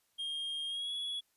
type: tone with pitch glide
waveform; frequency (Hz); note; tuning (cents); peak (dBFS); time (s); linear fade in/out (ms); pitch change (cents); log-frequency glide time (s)
triangle; 3226 to 3371; G7 to G#7; +49 to +25; -34; 0.18-1.21; 20; +76; 0.68-0.92
effects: white hiss -75 dBFS RMS until 1.36 s + resampled to 32000 Hz